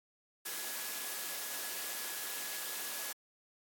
sine tone in noise, 1684 Hz, G#6, 24 cents sharp, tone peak -51 dBFS, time 0.45-3.13 s, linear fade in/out 10 ms, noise white, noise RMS -40 dBFS, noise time 0.45-3.13 s, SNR -14 dB, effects high-pass 300 Hz 12 dB/octave + AAC 64 kbps

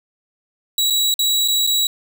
sawtooth tone with dropouts, 3891 Hz, B7, 27 cents flat, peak -12 dBFS, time 0.78-1.87 s, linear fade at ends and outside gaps 2 ms, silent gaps 0.901-0.905 / 1.141-1.191 / 1.478-1.483 / 1.667-1.673 s, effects none

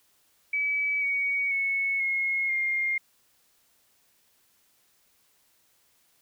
sine tone with pitch steps, 2289 / 2246 / 2203 / 2162 / 2121 Hz, D7 / C#7 / C#7 / C#7 / C7, -45 / +22 / -11 / -44 / +23 cents, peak -24 dBFS, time 0.53-2.98 s, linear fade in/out 5 ms, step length 490 ms, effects white hiss -66 dBFS RMS until 6.21 s

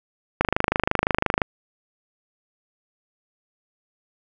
click train, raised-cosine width 0.5 ms, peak -3 dBFS, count 27, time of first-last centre 0.41-1.418 s, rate 25.8 Hz, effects none

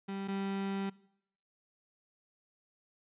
35% pulse tone pair in turn, 195.8 / 195.8 Hz, G3 / G3, -2 / -2 cents, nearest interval unison, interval 0 cents, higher neither, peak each -35 / -32 dBFS, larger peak second, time 0.08-0.28 / 0.28-0.9 s, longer second, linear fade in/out 10 ms, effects noise-tail reverb RT60 0.7 s tail -21 dB re dry + resampled to 8000 Hz

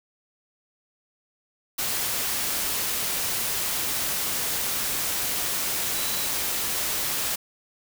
sine tone in noise, 3951 Hz, B7, in tune, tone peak -36 dBFS, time 5.95-6.27 s, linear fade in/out 10 ms, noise white, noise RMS -27 dBFS, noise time 1.78-7.36 s, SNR -12 dB, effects none

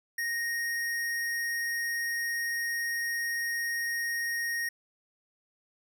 square tone, 1864.7 Hz, A#6, in tune, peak -30 dBFS, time 0.18-4.69 s, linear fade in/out 5 ms, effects none

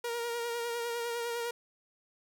sawtooth tone with vibrato, 470.9 Hz, A#4, 18 cents sharp, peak -29 dBFS, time 0.04-1.51 s, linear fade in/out 5 ms, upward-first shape sine, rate 9.9 Hz, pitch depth 27 cents each way, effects none

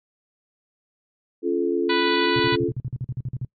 sine chord, Db augmented, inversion none, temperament just, 277.2 / 346.5 / 433.1 Hz, Db4 / F4 / A4, 0 / -14 / -27 cents, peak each -26 / -22 / -24 dBFS, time 1.42-2.72 s, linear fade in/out 50 ms
harmonic tone, 493.9 Hz, B4, in tune, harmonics 2 / 3 / 4 / 5 / 6 / 7 / 8 / 9, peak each -26 / -28 / -29 / -30 / -31 / -31 / -32 / -33 dBFS, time 1.89-2.56 s, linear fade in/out 10 ms
sine tone bursts, 126.4 Hz, B2, 41 cents sharp, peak -24 dBFS, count 14, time 2.36-3.449 s, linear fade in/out 2 ms, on 36 ms, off 45 ms
effects noise-tail reverb RT60 0.1 s tail -24 dB re dry + MP3 32 kbps

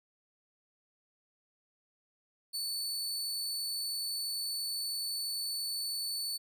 sawtooth tone, 4477 Hz, C#8, 16 cents sharp, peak -31 dBFS, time 2.53-6.38 s, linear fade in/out 20 ms, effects none

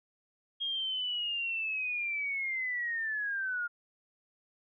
sine linear sweep, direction down, 3258 to 1405 Hz, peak -31 dBFS, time 0.6-3.68 s, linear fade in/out 20 ms, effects none

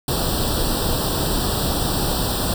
pink noise with comb filter, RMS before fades -21 dBFS, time 0.08-2.54 s, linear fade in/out 2 ms, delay 0.23 ms, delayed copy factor +1, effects none

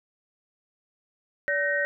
sine tone cluster, 575 / 1534 / 1872 Hz, D5 / G6 / A#6, -37 / -38 / +7 cents, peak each -28 / -28 / -26 dBFS, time 1.48-1.85 s, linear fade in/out 0 ms, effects none

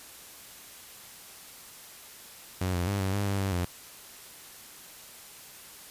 sawtooth tone with pitch steps, 92.3 / 87.9 / 100 / 95.6 / 101.1 / 99.1 / 97.2 / 88.6 Hz, F#2 / F2 / G2 / G2 / G#2 / G2 / G2 / F2, -4 / +12 / +35 / -43 / -46 / +19 / -14 / +25 cents, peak -23 dBFS, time 2.61-3.65 s, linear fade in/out 5 ms, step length 130 ms, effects white hiss -48 dBFS RMS until 5.9 s + resampled to 32000 Hz

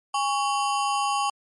square ring-modulated tone, 966 Hz, B5, 39 cents flat, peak -20 dBFS, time 0.14-1.3 s, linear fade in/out 5 ms, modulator 147 Hz, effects MP3 48 kbps

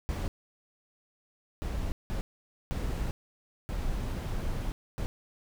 brown noise bursts at uneven times, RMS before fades -32 dBFS, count 6, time 0.09-0.28 / 1.62-1.92 / 2.1-2.21 / 2.71-3.11 / 3.69-4.72 / 4.98-5.06 s, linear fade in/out 0 ms, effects none

